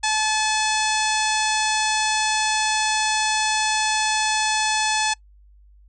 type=harmonic tone with a mistuned harmonic; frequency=865 Hz; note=A5; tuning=30 cents flat; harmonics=1 / 2 / 3 / 4 / 5 / 6 / 7 / 8 / 9 / 10; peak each=-23 / -26 / -28 / -29 / -30 / -31 / -31 / -32 / -33 / -33 dBFS; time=0.03-5.14 s; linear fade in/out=10 ms; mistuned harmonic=3; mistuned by=-24 cents; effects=noise-tail reverb RT60 0.1 s tail -24 dB re dry + added 50 Hz sine -48 dBFS peak until 5.88 s